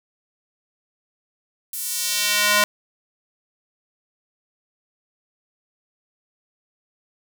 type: tone with high-pass filter sweep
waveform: square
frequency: 207.7 Hz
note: G#3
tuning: in tune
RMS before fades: -21 dBFS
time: 1.73-2.64 s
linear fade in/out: 2 ms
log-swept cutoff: 12000 to 1000 Hz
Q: 0.76
effects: none